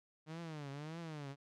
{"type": "tone with vibrato", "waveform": "sawtooth", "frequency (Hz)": 152.8, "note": "D#3", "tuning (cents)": -31, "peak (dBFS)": -40, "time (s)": [0.26, 1.36], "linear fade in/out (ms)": 50, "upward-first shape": "triangle", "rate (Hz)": 1.7, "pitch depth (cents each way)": 200, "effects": ["low-pass 6000 Hz 12 dB/octave"]}